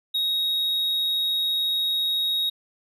triangle tone, 3773 Hz, A#7, 20 cents sharp, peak -20 dBFS, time 0.14-2.5 s, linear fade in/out 10 ms, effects none

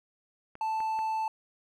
clicks, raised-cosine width 0.5 ms, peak -30 dBFS, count 3, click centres 0.554 / 0.804 / 0.99 s
triangle tone, 880 Hz, A5, in tune, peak -26 dBFS, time 0.61-1.28 s, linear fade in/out 2 ms
effects none

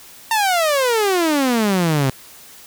sawtooth exponential sweep, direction down, 918 to 128.7 Hz, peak -11 dBFS, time 0.31-2.1 s, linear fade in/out 2 ms, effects white hiss -42 dBFS RMS until 2.66 s

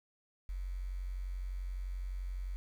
sine tone with quantisation, 45.81 Hz, F#1, 17 cents flat, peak -36 dBFS, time 0.49-2.56 s, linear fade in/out 0 ms, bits 10, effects none

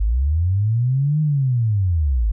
sine linear two-way sweep, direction up then down, 48.07 to 155.56 to 48.07 Hz, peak -15 dBFS, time 0-2.32 s, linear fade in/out 10 ms, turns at 1.21 s, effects none

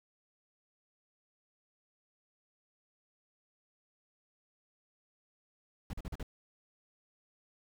brown noise bursts, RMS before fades -39 dBFS, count 5, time 5.9-6.229 s, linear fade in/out 2 ms, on 33 ms, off 41 ms, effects none

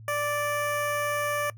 15% pulse tone with notch filter, 586 Hz, D5, 4 cents flat, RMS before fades -28 dBFS, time 0.08-1.5 s, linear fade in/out 2 ms, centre 4300 Hz, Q 0.85, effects noise-tail reverb RT60 0.1 s tail -21 dB re dry + added 110 Hz sine -43 dBFS peak until 1.57 s

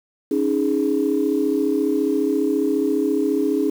sine chord, C# suspended second, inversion none, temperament just, 277.2 / 311.8 / 415.8 Hz, C#4 / D#4 / G#4, 0 / +4 / +2 cents, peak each -21 dBFS, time 0.31-3.7 s, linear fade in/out 5 ms, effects tanh soft clip ceiling -8 dBFS + 7-bit

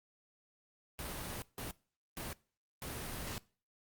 pink noise bursts at uneven times, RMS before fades -42 dBFS, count 4, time 0.99-1.42 / 1.58-1.71 / 2.17-2.33 / 2.82-3.38 s, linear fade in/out 0 ms, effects noise-tail reverb RT60 0.4 s tail -22 dB re dry + Opus 32 kbps

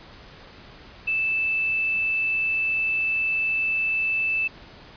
sine tone, 2637 Hz, E7, in tune, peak -21 dBFS, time 1.07-4.48 s, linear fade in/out 10 ms, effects pink hiss -46 dBFS RMS until 4.96 s + resampled to 11025 Hz

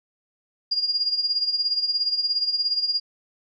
sine tone with tremolo, 4830 Hz, D8, 48 cents sharp, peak -18 dBFS, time 0.71-3 s, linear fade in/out 10 ms, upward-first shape sine, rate 17 Hz, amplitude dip 70%, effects none

